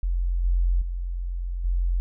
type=tone with level steps; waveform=sine; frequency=44 Hz; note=F1; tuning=14 cents sharp; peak=-21 / -18 / -26 / -20 dBFS; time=0.03-2 s; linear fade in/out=0 ms; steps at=0.44 / 0.81 / 1.64 s; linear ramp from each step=10 ms; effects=none